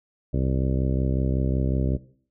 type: harmonic tone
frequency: 65.41 Hz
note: C2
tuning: in tune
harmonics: 1 / 2 / 3 / 4 / 5 / 6 / 7 / 8 / 9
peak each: -25 / -25 / -31 / -31 / -34 / -36 / -38 / -41 / -38 dBFS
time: 0.33-1.97 s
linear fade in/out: 10 ms
effects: noise-tail reverb RT60 0.5 s tail -17 dB re dry